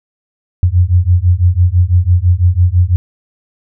sine beating tone pair, 86.3 / 92.3 Hz, F2 / F#2, -20 / -4 cents, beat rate 6 Hz, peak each -10 dBFS, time 0.63-2.96 s, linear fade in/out 0 ms, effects none

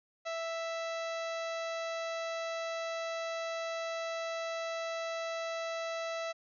harmonic tone, 660 Hz, E5, 2 cents sharp, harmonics 1 / 2 / 3 / 4 / 5 / 6 / 7 / 8 / 9 / 10, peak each -36 / -42 / -45 / -47 / -53 / -49 / -56 / -57 / -55 / -58 dBFS, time 0.25-6.33 s, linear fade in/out 20 ms, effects none

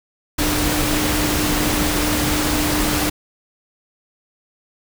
sine tone in noise, 300 Hz, D4, 37 cents sharp, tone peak -22 dBFS, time 0.38-3.1 s, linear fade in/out 10 ms, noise pink, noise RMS -20 dBFS, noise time 0.38-3.1 s, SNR -5 dB, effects none

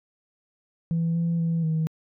sine tone with pitch steps, 166.1 / 168.3 / 165.8 / 159.1 Hz, E3 / E3 / E3 / D#3, +13 / +36 / +10 / +39 cents, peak -20 dBFS, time 0.91-1.87 s, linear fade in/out 0 ms, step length 240 ms, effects tanh soft clip ceiling -19 dBFS

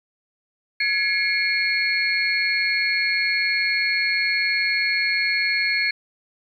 sine tone cluster, 1685 / 2172 / 2353 / 4315 Hz, G#6 / C#7 / D7 / C#8, +25 / -36 / +3 / -47 cents, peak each -26 / -21 / -29 / -26 dBFS, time 0.8-5.91 s, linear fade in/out 5 ms, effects 9-bit

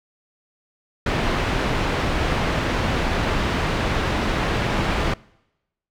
pink low-pass noise, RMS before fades -22 dBFS, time 1.06-5.14 s, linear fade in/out 5 ms, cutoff 2900 Hz, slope 12 dB/octave, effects noise-tail reverb RT60 0.9 s tail -24 dB re dry

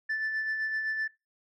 sine tone with tremolo, 1757 Hz, A6, 3 cents flat, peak -25 dBFS, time 0.09-1.08 s, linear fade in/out 10 ms, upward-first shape sine, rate 7.8 Hz, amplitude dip 45%, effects noise-tail reverb RT60 0.2 s tail -18 dB re dry + tanh soft clip ceiling -26 dBFS

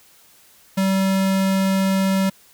square tone, 192.3 Hz, G3, 33 cents flat, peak -17 dBFS, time 0.77-2.3 s, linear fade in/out 10 ms, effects white hiss -52 dBFS RMS until 2.53 s

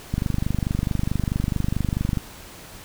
click train, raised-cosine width 5 ms, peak -10 dBFS, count 51, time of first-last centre 0.14-2.173 s, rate 24.6 Hz, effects pink hiss -42 dBFS RMS until 2.84 s

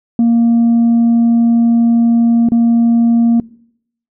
sine tone with dropouts, 233.1 Hz, A#3, in tune, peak -5 dBFS, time 0.19-3.4 s, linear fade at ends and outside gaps 2 ms, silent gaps 2.488-2.519 s, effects noise-tail reverb RT60 0.7 s tail -24 dB re dry + tanh soft clip ceiling -6 dBFS

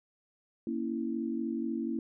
sine chord, A# diminished, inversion none, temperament equal, 233.1 / 277.2 / 329.6 Hz, A#3 / C#4 / E4, 0 / 0 / 0 cents, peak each -34 / -37 / -35 dBFS, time 0.67-1.99 s, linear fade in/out 2 ms, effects none

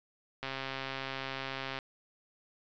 click train, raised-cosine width 0.3 ms, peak -21 dBFS, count 183, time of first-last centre 0.43-1.788 s, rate 134 Hz, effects resampled to 16000 Hz

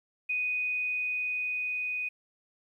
sine tone with level ramp, 2489 Hz, D#7, in tune, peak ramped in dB -27 to -30 dBFS, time 0.29-2.09 s, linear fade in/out 10 ms, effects 11-bit

